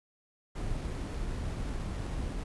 brown noise with sample-and-hold, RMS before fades -35 dBFS, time 0.55-2.44 s, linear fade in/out 10 ms, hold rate 8820 Hz, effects resampled to 24000 Hz

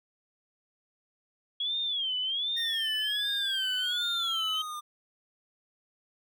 sine tone with vibrato, 3299 Hz, G#7, 12 cents flat, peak -28 dBFS, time 1.6-4.62 s, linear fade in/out 5 ms, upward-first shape sine, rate 1.3 Hz, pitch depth 170 cents each way
square linear sweep, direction down, 1862 to 1195 Hz, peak -36 dBFS, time 2.56-4.81 s, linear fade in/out 20 ms
effects none

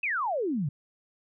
sine exponential sweep, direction down, 2668 to 130 Hz, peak -26 dBFS, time 0.03-0.69 s, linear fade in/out 5 ms, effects none

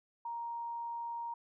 sine tone, 936 Hz, A#5, 7 cents sharp, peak -37 dBFS, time 0.25-1.34 s, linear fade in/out 5 ms, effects none

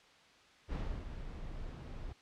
brown noise with ADSR envelope, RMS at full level -35 dBFS, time 0.68-2.13 s, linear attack 45 ms, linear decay 310 ms, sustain -9 dB, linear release 12 ms, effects white hiss -62 dBFS RMS until 2.21 s + low-pass 4000 Hz 12 dB/octave

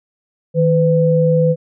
sine tone pair together, 158.6 / 503.5 Hz, D#3 / B4, +33 / +33 cents, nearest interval octave + minor sixth, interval 2000 cents, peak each -13 dBFS, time 0.54-1.56 s, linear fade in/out 50 ms, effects none

